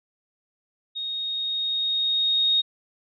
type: tone with level ramp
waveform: sine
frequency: 3729 Hz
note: A#7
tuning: in tune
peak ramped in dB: -28 to -17 dBFS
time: 0.95-2.62 s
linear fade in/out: 20 ms
effects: none